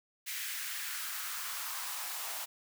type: noise with high-pass filter sweep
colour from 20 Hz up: white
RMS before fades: -39 dBFS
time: 0.26-2.46 s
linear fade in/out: 20 ms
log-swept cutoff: 2000 to 770 Hz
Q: 2.2
effects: none